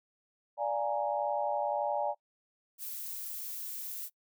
sine chord, Bb dominant seventh, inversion first, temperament equal, 587.3 / 698.5 / 830.6 / 932.3 Hz, D5 / F5 / Ab5 / Bb5, 0 / 0 / 0 / 0 cents, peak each -33 / -37 / -33 / -38 dBFS, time 0.57-2.15 s, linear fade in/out 50 ms
violet noise, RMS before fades -40 dBFS, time 2.78-4.1 s, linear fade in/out 50 ms
effects noise-tail reverb RT60 0.1 s tail -23 dB re dry

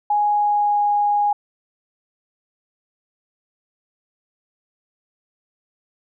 sine tone with pitch glide, 830.6 to 824.4 Hz, G#5 to G#5, 0 to -13 cents, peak -15 dBFS, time 0.1-1.33 s, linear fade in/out 5 ms, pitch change -13 cents, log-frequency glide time 0.3-0.85 s, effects none

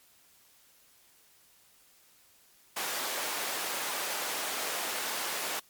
pink high-pass noise, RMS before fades -34 dBFS, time 2.76-5.6 s, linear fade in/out 10 ms, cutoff 560 Hz, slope 12 dB/octave, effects white hiss -62 dBFS RMS until 5.69 s + MP3 96 kbps

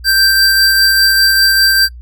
square tone pair together, 1568 / 4699 Hz, G6 / D8, 0 / 0 cents, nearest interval octave + perfect fifth, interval 1900 cents, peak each -11 dBFS, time 0.04-1.89 s, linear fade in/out 50 ms, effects noise-tail reverb RT60 0.1 s tail -23 dB re dry + added 60 Hz sine -29 dBFS peak until 2.01 s

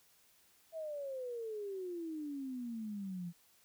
sine exponential sweep, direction down, 659.3 to 168.5 Hz, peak -39 dBFS, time 0.72-3.33 s, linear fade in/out 50 ms, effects white hiss -68 dBFS RMS until 3.64 s

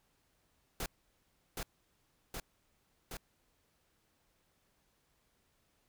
pink noise with echo, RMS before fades -38 dBFS, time 0.8-0.86 s, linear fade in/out 2 ms, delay 770 ms, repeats 3, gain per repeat -2 dB, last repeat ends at 3.17 s, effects pink hiss -75 dBFS RMS until 5.88 s

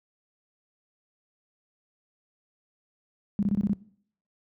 sine tone bursts, 203.4 Hz, G#3, 36 cents flat, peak -21 dBFS, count 6, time 3.39-3.732 s, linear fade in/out 0 ms, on 37 ms, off 24 ms, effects noise-tail reverb RT60 0.6 s tail -21 dB re dry + high-pass 60 Hz 12 dB/octave

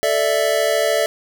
square chord, A suspended fourth, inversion none, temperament just, 440 / 586.7 / 660 Hz, A4 / D5 / E5, 0 / -2 / +2 cents, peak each -23 / -20 / -20 dBFS, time 0.03-1.06 s, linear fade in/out 0 ms, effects none

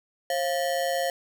square ring-modulated tone, 615 Hz, D#5, 20 cents flat, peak -22 dBFS, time 0.3-1.1 s, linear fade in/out 2 ms, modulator 78 Hz, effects 8-bit

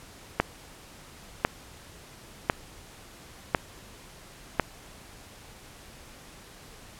click train, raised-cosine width 0.5 ms, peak -5 dBFS, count 5, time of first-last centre 0.4-4.597 s, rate 0.953 Hz, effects pink hiss -49 dBFS RMS until 6.99 s + low-pass 12000 Hz 12 dB/octave

